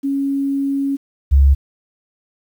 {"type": "tone pair in turn", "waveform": "sine", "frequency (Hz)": [276.5, 69.12], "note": ["C#4", "C#2"], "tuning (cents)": [-4, -4], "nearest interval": "2 octaves", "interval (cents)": 2400, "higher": "first", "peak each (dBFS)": [-16, -7], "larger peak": "second", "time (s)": [[0.03, 0.97], [1.31, 1.55]], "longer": "first", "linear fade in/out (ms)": 20, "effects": ["8-bit"]}